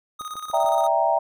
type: tone with tremolo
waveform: square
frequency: 1244.5 Hz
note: D#6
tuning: in tune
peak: -30 dBFS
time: 0.19-0.88 s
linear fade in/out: 10 ms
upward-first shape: square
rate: 17 Hz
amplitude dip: 60%
type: click train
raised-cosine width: 1 ms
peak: -29 dBFS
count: 4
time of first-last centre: 0.21-0.645 s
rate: 6.89 Hz
type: chord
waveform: sine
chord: E half-diminished seventh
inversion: third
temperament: equal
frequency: 587.3 / 659.3 / 784 / 932.3 Hz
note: D5 / E5 / G5 / Bb5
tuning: 0 / 0 / 0 / 0 cents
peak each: -27 / -21 / -23 / -23 dBFS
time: 0.53-1.19 s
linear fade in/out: 10 ms
effects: none